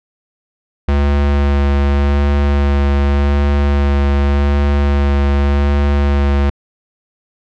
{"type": "tone with vibrato", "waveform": "square", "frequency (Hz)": 70.9, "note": "C#2", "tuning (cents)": 40, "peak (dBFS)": -11, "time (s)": [0.88, 6.5], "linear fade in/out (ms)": 5, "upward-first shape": "sine", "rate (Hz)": 0.86, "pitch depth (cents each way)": 13, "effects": ["low-pass 3000 Hz 12 dB/octave"]}